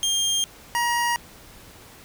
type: tone pair in turn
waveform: 25% pulse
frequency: 3200 / 949.7 Hz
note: G7 / A#5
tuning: +35 / +32 cents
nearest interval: octave + major sixth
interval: 2103 cents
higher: first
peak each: -17 dBFS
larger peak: neither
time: 0.03-0.44 / 0.75-1.16 s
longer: neither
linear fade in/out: 0 ms
effects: pink hiss -47 dBFS RMS until 2.04 s